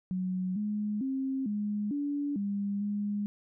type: tone with pitch steps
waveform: sine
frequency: 184.7 / 209.4 / 266.6 / 207.8 / 287.4 / 201.2 / 205.4 Hz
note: F#3 / G#3 / C4 / G#3 / D4 / G3 / G#3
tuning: -3 / +15 / +33 / +1 / -37 / +45 / -19 cents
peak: -29 dBFS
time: 0.11-3.26 s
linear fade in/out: 0 ms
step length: 450 ms
effects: none